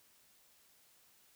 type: silence
effects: white hiss -67 dBFS RMS until 1.35 s